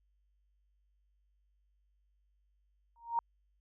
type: tone with exponential growth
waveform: sine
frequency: 932.3 Hz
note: A#5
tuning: in tune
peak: -25 dBFS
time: 2.96-3.19 s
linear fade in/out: 1 ms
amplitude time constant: 49 ms
effects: added 50 Hz sine -70 dBFS peak until 3.6 s